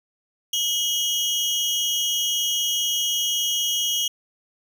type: tone pair together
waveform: 30% pulse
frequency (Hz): 2919 / 3244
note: F#7 / G#7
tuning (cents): -24 / -41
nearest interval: major second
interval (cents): 183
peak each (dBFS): -21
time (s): 0.53-4.08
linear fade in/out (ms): 5
effects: none